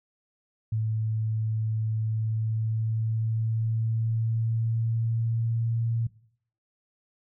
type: tone with pitch glide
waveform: sine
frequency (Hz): 110 to 115.14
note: A2 to A#2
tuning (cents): 0 to -21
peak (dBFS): -24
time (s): 0.72-6.07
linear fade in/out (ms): 5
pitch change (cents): +79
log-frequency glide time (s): 2-5.83
effects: noise-tail reverb RT60 0.6 s tail -19 dB re dry